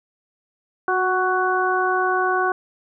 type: harmonic tone with a mistuned harmonic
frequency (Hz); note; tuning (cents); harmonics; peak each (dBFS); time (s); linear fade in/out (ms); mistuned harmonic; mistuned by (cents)
371.6; F#4; +7; 1 / 2 / 3 / 4; -23 / -23 / -23 / -23; 0.88-2.52; 2; 1; -19
effects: none